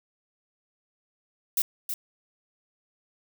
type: noise with echo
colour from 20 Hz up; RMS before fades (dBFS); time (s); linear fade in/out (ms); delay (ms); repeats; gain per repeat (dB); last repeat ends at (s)
violet; -24; 1.57-1.62; 2; 320; 1; -7; 1.94
effects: none